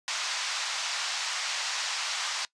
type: band-pass noise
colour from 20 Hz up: white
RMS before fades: -32 dBFS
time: 0.08-2.45 s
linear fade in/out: 0 ms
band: 780 to 6200 Hz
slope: 24 dB/octave
effects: noise-tail reverb RT60 0.1 s tail -21 dB re dry + resampled to 22050 Hz